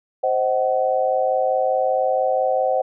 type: chord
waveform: sine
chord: C diminished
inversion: none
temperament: just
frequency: 523.3 / 627.9 / 753.5 Hz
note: C5 / Eb5 / Gb5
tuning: 0 / +16 / +31 cents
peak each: -20 / -23 / -21 dBFS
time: 0.23-2.82 s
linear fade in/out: 10 ms
effects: none